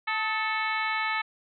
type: harmonic tone with a mistuned harmonic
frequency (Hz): 440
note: A4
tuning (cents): 0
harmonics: 2 / 3 / 4 / 5 / 6 / 7 / 8 / 9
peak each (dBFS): -32 / -32 / -32 / -31 / -39 / -43 / -45 / -40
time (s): 0.07-1.22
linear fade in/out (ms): 10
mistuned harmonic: 3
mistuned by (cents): -52
effects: none